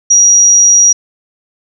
sine tone, 5750 Hz, F8, 50 cents sharp, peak -3 dBFS, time 0.1-0.93 s, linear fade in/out 10 ms, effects none

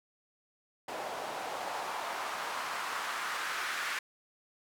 white noise with band-pass filter sweep, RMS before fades -37 dBFS, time 0.88-3.99 s, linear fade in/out 5 ms, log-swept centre 630 to 1600 Hz, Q 1.9, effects none

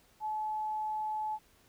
sine tone, 860 Hz, A5, 40 cents flat, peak -32 dBFS, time 0.2-1.39 s, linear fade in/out 50 ms, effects pink hiss -65 dBFS RMS until 1.68 s

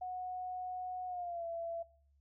sine tone with pitch glide, 733 to 672.2 Hz, F#5 to E5, -16 to +34 cents, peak -38 dBFS, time 0.01-1.83 s, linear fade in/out 10 ms, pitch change -150 cents, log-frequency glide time 1.07-1.45 s, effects noise-tail reverb RT60 0.5 s tail -21 dB re dry + added 70 Hz sine -67 dBFS peak until 2.2 s

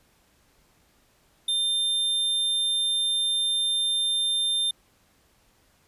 square tone, 3600 Hz, A7, 39 cents sharp, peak -23 dBFS, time 1.48-4.71 s, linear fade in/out 5 ms, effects pink hiss -63 dBFS RMS until 5.87 s + resampled to 32000 Hz

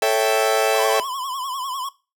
40% pulse chord, A dominant seventh, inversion none, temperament equal, 440 / 554.4 / 659.3 / 784 Hz, A4 / C#5 / E5 / G5, 0 / 0 / 0 / 0 cents, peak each -20 / -22 / -20 / -22 dBFS, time 0.02-1 s, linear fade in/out 2 ms
square tone with vibrato, 1055 Hz, C6, 14 cents sharp, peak -26 dBFS, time 0.74-1.89 s, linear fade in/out 5 ms, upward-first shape triangle, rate 10 Hz, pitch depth 130 cents each way
effects noise-tail reverb RT60 0.3 s tail -19 dB re dry

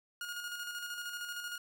sawtooth tone with tremolo, 1432 Hz, F6, 43 cents sharp, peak -34 dBFS, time 0.21-1.58 s, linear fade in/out 2 ms, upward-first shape square, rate 13 Hz, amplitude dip 40%, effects none

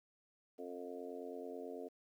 harmonic tone with a mistuned harmonic, 89.2 Hz, F2, 37 cents sharp, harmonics 3 / 4 / 5 / 6 / 7 / 8, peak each -50 / -52 / -47 / -56 / -52 / -56 dBFS, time 0.58-1.89 s, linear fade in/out 20 ms, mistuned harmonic 8, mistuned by -22 cents, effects 12-bit

